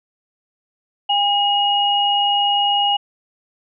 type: tone pair together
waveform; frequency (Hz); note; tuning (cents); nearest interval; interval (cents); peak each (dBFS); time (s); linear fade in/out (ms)
sine; 809 / 2883; G#5 / F#7; -46 / -46; octave + minor seventh; 2200; -17; 1.09-2.97; 10
effects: none